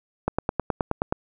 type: click train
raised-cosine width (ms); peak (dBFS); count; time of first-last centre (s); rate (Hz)
1; -8; 9; 0.28-1.125; 9.47
effects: none